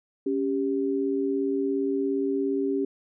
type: tone pair together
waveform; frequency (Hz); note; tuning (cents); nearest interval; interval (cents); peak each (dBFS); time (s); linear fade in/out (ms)
sine; 277.2 / 394.4; C#4 / G4; 0 / +11; tritone; 611; -26; 0.26-2.85; 5
effects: none

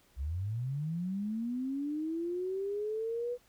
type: linear sweep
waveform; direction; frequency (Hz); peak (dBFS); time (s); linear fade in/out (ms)
sine; up; 61.3 to 493.9; -32; 0.16-3.38; 50
effects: pink hiss -66 dBFS RMS until 3.48 s

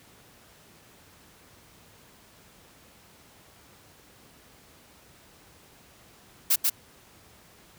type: noise with echo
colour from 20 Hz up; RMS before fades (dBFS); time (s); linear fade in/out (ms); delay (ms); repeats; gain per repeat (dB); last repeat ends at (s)
blue; -21; 6.5-6.56; 10; 140; 1; -2; 6.7
effects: pink hiss -55 dBFS RMS until 7.78 s + high-pass 60 Hz 12 dB/octave

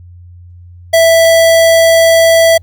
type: tone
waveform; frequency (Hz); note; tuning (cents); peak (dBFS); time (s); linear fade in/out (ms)
square; 659.3; E5; 0; -5; 0.93-2.58; 10
effects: added 88 Hz sine -32 dBFS peak until 2.62 s + Opus 48 kbps

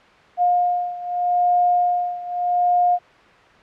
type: beating tone pair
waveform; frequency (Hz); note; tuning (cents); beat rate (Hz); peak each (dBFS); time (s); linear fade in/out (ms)
sine; 711 / 711.81; F5 / F5; +31 / +33; 0.81; -18 / -21; 0.37-2.99; 50
effects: white hiss -48 dBFS RMS until 3.62 s + low-pass 2000 Hz 12 dB/octave

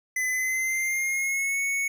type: tone with pitch glide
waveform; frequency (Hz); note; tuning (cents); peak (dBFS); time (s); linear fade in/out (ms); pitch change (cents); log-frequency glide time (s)
square; 2019 to 2214; B6 to C#7; +38 to -3; -25; 0.16-1.88; 5; +159; 0.31-1.6
effects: none

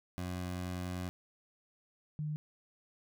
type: tone pair in turn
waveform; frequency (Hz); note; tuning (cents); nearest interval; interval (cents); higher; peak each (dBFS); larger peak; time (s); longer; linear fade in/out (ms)
20% pulse / sine; 90.3 / 151.52; F#2 / D#3; -42 / -46; major sixth; 896; second; -32 / -34; first; 0.18-1.09 / 2.19-2.36; first; 0
effects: none

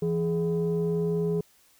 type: tone pair together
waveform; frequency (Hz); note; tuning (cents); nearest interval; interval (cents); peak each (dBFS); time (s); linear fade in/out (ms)
sine; 167.7 / 418.7; E3 / G#4; +30 / +14; octave + major third; 1584; -25 / -25; 0.02-1.41; 5
effects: tanh soft clip ceiling -19 dBFS + white hiss -61 dBFS RMS until 1.79 s

